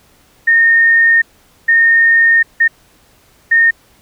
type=tone bursts at uneven times; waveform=sine; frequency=1835 Hz; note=A#6; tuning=28 cents flat; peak=-6 dBFS; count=4; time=0.47-1.22 / 1.68-2.43 / 2.6-2.68 / 3.51-3.71 s; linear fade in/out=10 ms; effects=pink hiss -50 dBFS RMS until 4.01 s